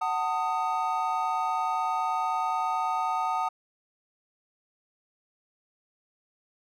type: chord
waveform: triangle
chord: D# diminished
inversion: first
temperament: just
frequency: 746.7 / 896 / 1244.5 Hz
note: F#5 / A5 / D#6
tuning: +16 / +31 / 0 cents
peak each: -28 dBFS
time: 0.01-3.49 s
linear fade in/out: 10 ms
effects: none